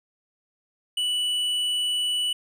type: tone with hard clipping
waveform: triangle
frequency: 2960 Hz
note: F#7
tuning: in tune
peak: -24 dBFS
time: 0.97-2.33 s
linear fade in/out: 5 ms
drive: 9 dB
effects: none